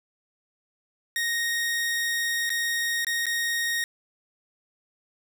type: tone with dropouts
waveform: sawtooth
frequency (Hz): 1864.7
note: A#6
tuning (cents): 0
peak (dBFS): -21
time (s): 1.16-3.84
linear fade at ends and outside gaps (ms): 1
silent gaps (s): 2.494-2.502 / 3.047-3.068 / 3.257-3.266
effects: none